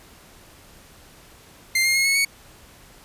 sawtooth tone with pitch steps, 2096 / 2128 / 2160 / 2193 / 2226 Hz, C7 / C7 / C#7 / C#7 / C#7, +2 / +29 / -45 / -19 / +7 cents, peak -14 dBFS, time 1.75-2.25 s, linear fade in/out 5 ms, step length 100 ms, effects pink hiss -49 dBFS RMS until 3.04 s + resampled to 32000 Hz

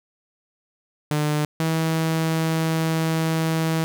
sawtooth tone pair in turn, 150 / 161.42 Hz, D3 / E3, +37 / -36 cents, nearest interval minor second, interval 127 cents, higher second, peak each -16 dBFS, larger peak neither, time 1.11-1.45 / 1.6-3.84 s, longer second, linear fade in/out 0 ms, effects none

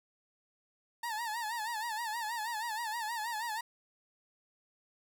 30% pulse tone with vibrato, 900 Hz, A5, 39 cents sharp, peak -32 dBFS, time 1.03-3.61 s, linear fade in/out 5 ms, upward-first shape sine, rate 6.3 Hz, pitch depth 110 cents each way, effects none

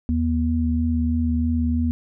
sine tone pair together, 79.26 / 240.9 Hz, D#2 / B3, +33 / -43 cents, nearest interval octave + perfect fifth, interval 1924 cents, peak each -21 dBFS, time 0.09-1.91 s, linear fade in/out 0 ms, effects none

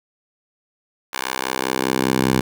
10% pulse tone with high-pass filter sweep, 65 Hz, C2, 11 cents flat, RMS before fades -21 dBFS, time 1.13-2.41 s, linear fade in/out 5 ms, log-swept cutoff 1100 to 130 Hz, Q 0.8, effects none

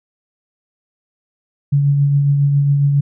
sine tone with tremolo, 141.9 Hz, C#3, 41 cents sharp, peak -9 dBFS, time 1.72-3.01 s, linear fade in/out 10 ms, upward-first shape triangle, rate 7.3 Hz, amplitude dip 35%, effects none

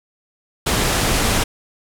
pink low-pass noise, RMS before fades -18 dBFS, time 0.66-1.44 s, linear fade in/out 10 ms, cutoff 12000 Hz, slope 24 dB/octave, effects none

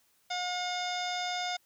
harmonic tone, 719 Hz, F#5, 50 cents flat, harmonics 1 / 2 / 3 / 4 / 5 / 6 / 7 / 8 / 9 / 10, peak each -34 / -41 / -40 / -47 / -38 / -52 / -41 / -54 / -47 / -54 dBFS, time 0.3-1.57 s, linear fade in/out 10 ms, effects white hiss -69 dBFS RMS until 1.65 s

